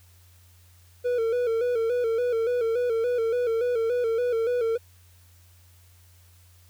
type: tone with vibrato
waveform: triangle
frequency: 471.3 Hz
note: A#4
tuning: 19 cents sharp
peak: -20 dBFS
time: 1.04-4.78 s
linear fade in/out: 20 ms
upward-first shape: square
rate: 3.5 Hz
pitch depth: 69 cents each way
effects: added 88 Hz sine -53 dBFS peak until 6.69 s + white hiss -60 dBFS RMS until 6.69 s